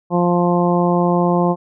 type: harmonic tone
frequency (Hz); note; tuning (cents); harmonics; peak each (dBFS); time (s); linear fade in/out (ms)
175.4; F3; +8; 1 / 2 / 3 / 4 / 5 / 6; -16 / -19 / -21 / -22 / -23 / -24; 0.1-1.56; 50
effects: none